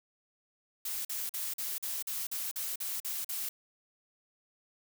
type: noise bursts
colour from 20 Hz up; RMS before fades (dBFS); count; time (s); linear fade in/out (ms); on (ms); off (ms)
blue; -36; 11; 0.85-3.49; 5; 200; 44
effects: none